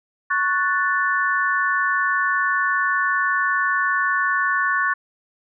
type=chord; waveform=sine; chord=F# minor; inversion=second; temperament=equal; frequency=1108.7 / 1480 / 1760 Hz; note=C#6 / F#6 / A6; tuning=0 / 0 / 0 cents; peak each=-22 dBFS; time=0.3-4.94 s; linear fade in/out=10 ms; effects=none